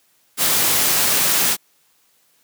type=noise; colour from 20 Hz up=white; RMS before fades=-17 dBFS; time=0.37-1.57 s; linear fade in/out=50 ms; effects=white hiss -60 dBFS RMS until 2.43 s + high-pass 100 Hz 12 dB/octave